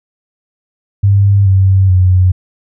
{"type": "tone with pitch steps", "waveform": "sine", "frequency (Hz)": [99.8, 95.73, 91.83], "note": ["G2", "G2", "F#2"], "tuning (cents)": [32, -41, -13], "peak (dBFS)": -5, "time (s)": [1.03, 2.32], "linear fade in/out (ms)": 10, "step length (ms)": 430, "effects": []}